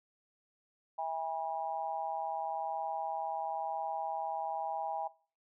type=tone with amplitude modulation; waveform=sine; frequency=810 Hz; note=G#5; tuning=43 cents flat; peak=-29 dBFS; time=0.98-5.08 s; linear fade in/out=10 ms; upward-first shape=sine; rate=159 Hz; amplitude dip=100%; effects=noise-tail reverb RT60 0.4 s tail -21 dB re dry